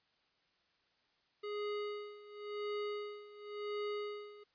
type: tone with tremolo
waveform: square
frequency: 415.3 Hz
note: G#4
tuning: in tune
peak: -37 dBFS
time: 1.43-4.44 s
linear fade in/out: 10 ms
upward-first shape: sine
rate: 0.93 Hz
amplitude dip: 85%
effects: white hiss -75 dBFS RMS until 4.54 s + resampled to 11025 Hz